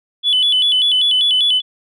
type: tone with vibrato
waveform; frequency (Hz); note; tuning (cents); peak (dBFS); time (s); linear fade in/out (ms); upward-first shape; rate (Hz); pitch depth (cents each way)
sine; 3213; G7; +42; -10; 0.23-1.62; 50; square; 5.1; 110
effects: tanh soft clip ceiling -7 dBFS